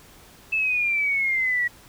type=exponential sweep; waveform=sine; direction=down; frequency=2637 to 1917 Hz; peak=-20 dBFS; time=0.52-1.68 s; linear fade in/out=10 ms; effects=pink hiss -50 dBFS RMS until 1.88 s